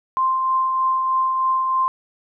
sine tone with tremolo, 1046.5 Hz, C6, in tune, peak -15 dBFS, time 0.17-1.88 s, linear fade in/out 0 ms, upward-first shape triangle, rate 3.2 Hz, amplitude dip 35%, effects none

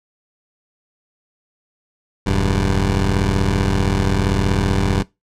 15% pulse tone pair together, 40.83 / 97.1 Hz, E1 / G2, -16 / -16 cents, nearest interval octave + minor third, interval 1500 cents, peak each -12 dBFS, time 2.26-5.03 s, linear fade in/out 10 ms, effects noise-tail reverb RT60 0.2 s tail -20 dB re dry + low-pass 8000 Hz 12 dB/octave

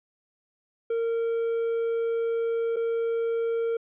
triangle tone with dropouts, 460 Hz, A#4, 23 cents flat, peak -22 dBFS, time 0.9-3.77 s, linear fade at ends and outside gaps 5 ms, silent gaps 2.761-2.766 s, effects resampled to 8000 Hz

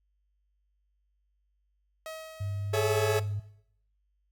sawtooth tone with exponential decay, 637 Hz, D#5, 41 cents sharp, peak -33 dBFS, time 2.06-3.49 s, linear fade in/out 1 ms, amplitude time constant 310 ms
sine tone with pitch glide, 99.5 to 102.3 Hz, G2 to G#2, +26 to -26 cents, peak -30 dBFS, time 2.4-3.4 s, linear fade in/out 10 ms, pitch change +48 cents, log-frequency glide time 2.51-2.95 s
40% pulse chord, A major seventh, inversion third, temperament equal with one note detuned, 415.3 / 431.4 / 554.4 / 659.3 Hz, G#4 / A4 / C#5 / E5, 0 / -34 / 0 / 0 cents, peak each -31 / -28 / -32 / -32 dBFS, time 2.73-3.2 s, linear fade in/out 10 ms
effects noise-tail reverb RT60 0.7 s tail -18 dB re dry + added 50 Hz sine -70 dBFS peak until 4.31 s

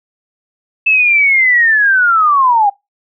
sine linear sweep, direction down, 2637 to 784 Hz, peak -7 dBFS, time 0.86-2.7 s, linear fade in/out 10 ms, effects noise-tail reverb RT60 0.2 s tail -24 dB re dry

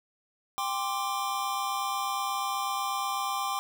square chord, G suspended fourth, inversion none, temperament equal with one note detuned, 792.2 / 1046.5 / 1174.7 Hz, G5 / C6 / D6, +18 / 0 / 0 cents, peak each -34 dBFS, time 0.58-3.59 s, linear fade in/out 0 ms, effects none

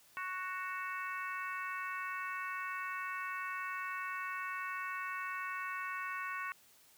harmonic tone with a mistuned harmonic, 370 Hz, F#4, in tune, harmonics 3 / 4 / 5 / 6 / 7, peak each -41 / -43 / -45 / -47 / -48 dBFS, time 0.17-6.52 s, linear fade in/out 0 ms, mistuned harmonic 7, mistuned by +37 cents, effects white hiss -64 dBFS RMS until 6.97 s + high-pass 60 Hz 12 dB/octave

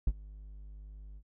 triangle tone with ADSR envelope, 50.9 Hz, G#1, 34 cents flat, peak -19 dBFS, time 0.07-1.23 s, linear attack 5 ms, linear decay 43 ms, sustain -24 dB, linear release 62 ms, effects none

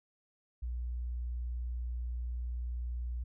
sine tone, 60.3 Hz, B1, 41 cents flat, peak -34 dBFS, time 0.62-3.24 s, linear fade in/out 10 ms, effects none

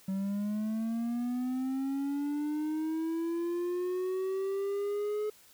triangle linear sweep, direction up, 190 to 426 Hz, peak -28 dBFS, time 0.08-5.3 s, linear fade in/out 5 ms, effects white hiss -59 dBFS RMS until 5.53 s

